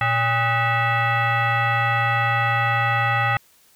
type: tone with frequency modulation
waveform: sine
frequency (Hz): 570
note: C#5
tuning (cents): +48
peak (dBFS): -17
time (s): 0.01-3.37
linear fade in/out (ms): 2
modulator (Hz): 688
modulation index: 2.7
effects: white hiss -56 dBFS RMS until 3.75 s